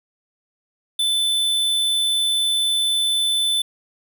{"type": "tone", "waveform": "square", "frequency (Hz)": 3516, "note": "A7", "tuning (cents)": -2, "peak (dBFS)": -18, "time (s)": [0.99, 3.62], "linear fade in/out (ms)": 5, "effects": []}